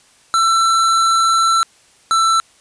square tone pair in turn, 1339 / 1332 Hz, E6 / E6, +27 / +18 cents, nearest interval unison, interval 9 cents, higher first, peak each -12 dBFS, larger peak neither, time 0.34-1.63 / 2.11-2.4 s, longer first, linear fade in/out 0 ms, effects white hiss -51 dBFS RMS until 2.6 s + resampled to 22050 Hz

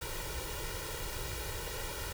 pink noise with comb filter, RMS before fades -39 dBFS, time 0.01-2.13 s, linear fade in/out 10 ms, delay 2.1 ms, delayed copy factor +0.95, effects none

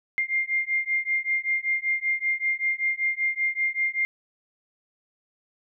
sine beating tone pair, 2107 / 2112.2 Hz, C7 / C7, +12 / +16 cents, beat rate 5.2 Hz, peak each -26 dBFS, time 0.18-4.05 s, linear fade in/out 0 ms, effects none

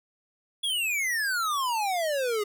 square exponential sweep, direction down, 3417 to 404.3 Hz, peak -26 dBFS, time 0.63-2.44 s, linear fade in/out 10 ms, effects none

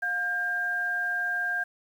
sine tone pair together, 712.7 / 1600 Hz, F5 / G6, +35 / +35 cents, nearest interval octave + major second, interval 1400 cents, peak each -36 / -26 dBFS, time 0.02-1.64 s, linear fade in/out 10 ms, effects 9-bit

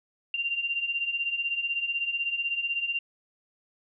sine beating tone pair, 2764 / 2780 Hz, F7 / F7, -19 / -9 cents, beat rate 16 Hz, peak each -33 / -28 dBFS, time 0.34-2.99 s, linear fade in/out 2 ms, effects none

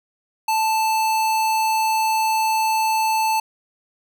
square tone, 880 Hz, A5, in tune, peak -18 dBFS, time 0.48-3.4 s, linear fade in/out 5 ms, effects none

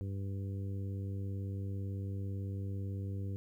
harmonic tone, 98 Hz, G2, in tune, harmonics 1 / 2 / 3 / 4 / 5, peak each -36 / -46 / -49 / -52 / -54 dBFS, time 0.01-3.36 s, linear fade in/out 0 ms, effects 12-bit

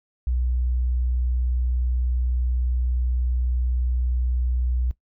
sine tone, 61.74 Hz, B1, in tune, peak -20 dBFS, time 0.27-4.91 s, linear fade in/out 0 ms, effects noise-tail reverb RT60 0.1 s tail -18 dB re dry

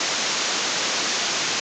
white low-pass noise, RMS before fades -24 dBFS, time 0-1.6 s, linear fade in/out 5 ms, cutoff 7000 Hz, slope 96 dB/octave, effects high-pass 200 Hz 12 dB/octave

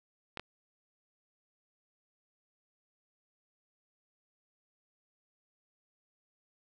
clicks, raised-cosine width 0.3 ms, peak -23 dBFS, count 2, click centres 0.373 / 0.396 s, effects none

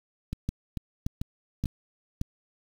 two click trains, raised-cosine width 5 ms, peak -19 / -16 dBFS, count 4 / 4, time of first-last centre 0.33-1.657 / 0.49-2.214 s, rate 2.26 / 1.74 Hz, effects 7-bit

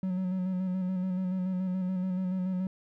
triangle tone with vibrato, 185 Hz, F#3, in tune, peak -26 dBFS, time 0.03-2.67 s, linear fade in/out 2 ms, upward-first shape square, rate 7 Hz, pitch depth 28 cents each way, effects none

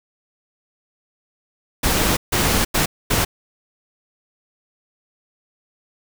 pink noise bursts at uneven times, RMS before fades -18 dBFS, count 4, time 1.83-2.17 / 2.32-2.65 / 2.74-2.86 / 3.1-3.25 s, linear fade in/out 10 ms, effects none

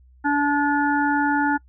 harmonic tone, 288.9 Hz, D4, 28 cents flat, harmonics 1 / 3 / 5 / 6, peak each -21 / -22 / -24 / -29 dBFS, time 0.24-1.58 s, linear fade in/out 20 ms, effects noise-tail reverb RT60 0.1 s tail -26 dB re dry + added 63 Hz sine -49 dBFS peak until 1.68 s

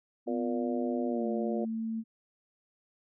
sine tone with pitch glide, 248.7 to 224.1 Hz, B3 to A3, +12 to +32 cents, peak -31 dBFS, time 0.26-2.04 s, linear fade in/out 50 ms, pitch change -180 cents, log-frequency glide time 1.08-1.28 s
harmonic tone, 117.5 Hz, A#2, 14 cents sharp, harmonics 3 / 4 / 5 / 6, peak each -35 / -37 / -37 / -41 dBFS, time 0.27-1.65 s, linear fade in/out 5 ms
effects none

